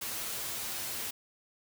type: noise with comb filter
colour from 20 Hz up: white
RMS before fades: -37 dBFS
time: 0.01-1.11 s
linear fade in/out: 10 ms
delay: 8.9 ms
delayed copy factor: +0.5
effects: none